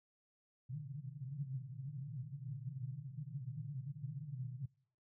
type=band-pass noise; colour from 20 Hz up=pink; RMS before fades=-45 dBFS; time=0.69-4.66 s; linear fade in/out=10 ms; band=120 to 150 Hz; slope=96 dB/octave; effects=noise-tail reverb RT60 0.6 s tail -25 dB re dry